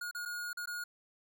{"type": "tone with dropouts", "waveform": "square", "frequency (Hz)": 1438, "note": "F#6", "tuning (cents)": -50, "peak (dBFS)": -38, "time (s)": [0.01, 0.84], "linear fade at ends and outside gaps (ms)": 5, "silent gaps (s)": [[0.112, 0.148], [0.253, 0.257], [0.531, 0.571], [0.658, 0.673]], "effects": []}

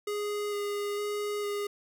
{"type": "tone with vibrato", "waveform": "square", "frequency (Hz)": 411.8, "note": "G#4", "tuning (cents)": -15, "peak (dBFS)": -31, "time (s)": [0.07, 1.67], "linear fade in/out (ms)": 5, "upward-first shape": "square", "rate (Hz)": 1.1, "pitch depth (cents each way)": 10, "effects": []}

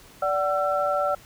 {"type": "tone cluster", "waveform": "sine", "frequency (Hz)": [582, 751, 1343], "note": ["D5", "F#5", "E6"], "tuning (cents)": [-16, 26, 32], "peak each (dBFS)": [-24, -27, -26], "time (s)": [0.22, 1.15], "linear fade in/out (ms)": 5, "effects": ["pink hiss -50 dBFS RMS until 1.25 s"]}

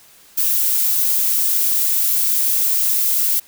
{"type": "noise", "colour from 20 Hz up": "violet", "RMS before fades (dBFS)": -17, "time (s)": [0.37, 3.4], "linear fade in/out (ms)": 10, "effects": ["white hiss -48 dBFS RMS until 3.47 s"]}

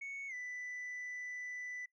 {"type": "tone with pitch glide", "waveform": "sine", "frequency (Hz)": [2217, 1986.6], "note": ["C#7", "B6"], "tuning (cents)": [0, 10], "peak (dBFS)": -39, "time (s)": [0.01, 1.86], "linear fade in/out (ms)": 10, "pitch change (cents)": -190, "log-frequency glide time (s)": [0.28, 0.34], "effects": ["noise-tail reverb RT60 0.1 s tail -20 dB re dry", "tanh soft clip ceiling -40 dBFS"]}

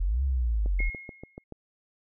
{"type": "linear two-way sweep", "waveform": "sine", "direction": "up then down", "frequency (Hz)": [39.17, 69.3, 39.17], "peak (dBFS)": -23, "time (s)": [0, 0.9], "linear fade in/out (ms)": 10, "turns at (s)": 0.23}
{"type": "click train", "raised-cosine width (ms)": 2, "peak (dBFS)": -26, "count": 7, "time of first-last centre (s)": [0.66, 1.523], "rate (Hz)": 6.95}
{"type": "tone with exponential decay", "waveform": "sine", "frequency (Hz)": 2156, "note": "C#7", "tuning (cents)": -49, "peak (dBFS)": -28, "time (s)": [0.79, 1.44], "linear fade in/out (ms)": 5, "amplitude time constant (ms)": 140}
{"effects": []}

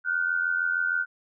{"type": "tone pair together", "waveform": "sine", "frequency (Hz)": [1428.6, 1515], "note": ["F6", "F#6"], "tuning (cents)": [39, 40], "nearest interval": "minor second", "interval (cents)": 101, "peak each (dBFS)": -26, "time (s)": [0.04, 1.06], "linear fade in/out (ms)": 50, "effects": []}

